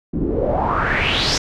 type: noise with low-pass filter sweep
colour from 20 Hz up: pink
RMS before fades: -19 dBFS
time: 0.13-1.38 s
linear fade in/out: 5 ms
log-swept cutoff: 240 to 5900 Hz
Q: 5
effects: none

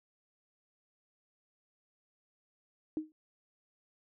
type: tone with exponential decay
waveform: sine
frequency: 311.1 Hz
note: D#4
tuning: in tune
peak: -28 dBFS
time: 2.97-3.12 s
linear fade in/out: 1 ms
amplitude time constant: 31 ms
effects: none

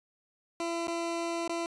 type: tone with dropouts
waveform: 20% pulse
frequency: 337.1 Hz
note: E4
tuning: 39 cents sharp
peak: -26 dBFS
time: 0.6-1.66 s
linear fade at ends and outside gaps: 1 ms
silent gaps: 0.871-0.881 / 1.478-1.494 s
effects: resampled to 22050 Hz

